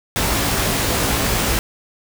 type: noise with comb filter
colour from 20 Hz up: pink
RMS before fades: -19 dBFS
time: 0.16-1.59 s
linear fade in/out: 0 ms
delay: 18 ms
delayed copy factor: +0.5
effects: none